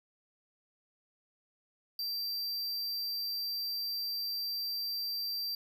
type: tone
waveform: square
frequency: 4699 Hz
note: D8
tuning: in tune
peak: -34 dBFS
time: 1.99-5.55 s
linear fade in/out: 2 ms
effects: none